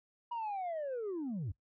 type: linear sweep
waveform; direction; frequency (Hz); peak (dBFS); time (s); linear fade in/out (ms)
sine; down; 968 to 79.5; -33; 0.31-1.52; 10
effects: noise-tail reverb RT60 0.1 s tail -18 dB re dry + tanh soft clip ceiling -34 dBFS